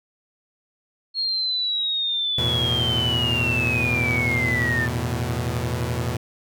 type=linear sweep; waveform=sine; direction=down; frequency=4282 to 1760 Hz; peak=-21 dBFS; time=1.14-4.89 s; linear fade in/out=50 ms
type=chord; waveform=sawtooth; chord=E suspended fourth; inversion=none; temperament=equal with one note detuned; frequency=82.41 / 111.86 / 123.47 Hz; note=E2 / A2 / B2; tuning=0 / +29 / 0 cents; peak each=-25 / -24 / -22 dBFS; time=2.38-6.17 s; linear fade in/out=5 ms
effects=none